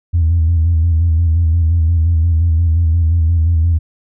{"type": "tone with vibrato", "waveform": "sine", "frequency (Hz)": 82.6, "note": "E2", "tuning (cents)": 4, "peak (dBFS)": -8, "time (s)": [0.13, 3.79], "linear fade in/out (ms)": 20, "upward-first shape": "square", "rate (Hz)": 5.7, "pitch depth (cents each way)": 53, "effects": ["tanh soft clip ceiling -6 dBFS"]}